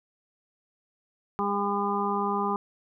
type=harmonic tone; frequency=202 Hz; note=G#3; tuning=48 cents flat; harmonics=1 / 2 / 4 / 5 / 6; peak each=-31 / -31 / -31 / -31 / -31 dBFS; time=1.39-2.56 s; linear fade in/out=0 ms; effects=none